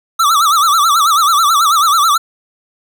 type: tone with vibrato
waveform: square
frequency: 1244.5 Hz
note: D#6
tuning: in tune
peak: -9 dBFS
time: 0.19-2.18 s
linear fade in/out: 10 ms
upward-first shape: sine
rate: 9.2 Hz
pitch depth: 160 cents each way
effects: none